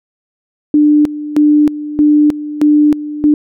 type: tone with tremolo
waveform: sine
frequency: 298 Hz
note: D4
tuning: 25 cents sharp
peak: -5 dBFS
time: 0.74-3.34 s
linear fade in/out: 2 ms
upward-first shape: square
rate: 1.6 Hz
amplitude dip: 80%
effects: none